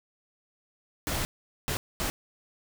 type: noise bursts at uneven times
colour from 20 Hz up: pink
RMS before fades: -30 dBFS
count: 3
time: 1.07-1.25 / 1.68-1.77 / 2-2.1 s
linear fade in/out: 0 ms
effects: none